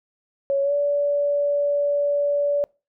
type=tone with pitch glide; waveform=sine; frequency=554.4 to 575.6 Hz; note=C#5 to D5; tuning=0 to -35 cents; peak=-18 dBFS; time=0.5-2.64 s; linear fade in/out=0 ms; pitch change=+65 cents; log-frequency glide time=0.62-0.73 s; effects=noise-tail reverb RT60 0.3 s tail -26 dB re dry